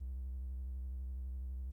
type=tone with vibrato; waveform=triangle; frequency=64.1 Hz; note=C2; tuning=35 cents flat; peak=-36 dBFS; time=0-1.72 s; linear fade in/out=20 ms; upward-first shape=triangle; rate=12 Hz; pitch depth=84 cents each way; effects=tanh soft clip ceiling -35 dBFS + 13-bit